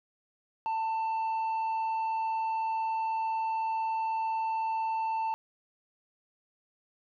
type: tone with tanh clipping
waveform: sine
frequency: 891 Hz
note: A5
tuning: 22 cents sharp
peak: -29 dBFS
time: 0.66-5.34 s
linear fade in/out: 0 ms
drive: 4 dB
effects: none